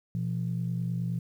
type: tone pair together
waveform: sine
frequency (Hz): 121.91 / 171.4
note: B2 / F3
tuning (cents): -22 / -32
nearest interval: tritone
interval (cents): 590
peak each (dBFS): -30 / -30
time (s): 0.15-1.19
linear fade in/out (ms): 0
effects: tanh soft clip ceiling -21 dBFS + 10-bit